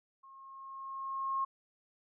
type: tone with level ramp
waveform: sine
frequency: 1078 Hz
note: C#6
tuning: 49 cents flat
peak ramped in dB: -53 to -29 dBFS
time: 0.23-1.45 s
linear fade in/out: 10 ms
effects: none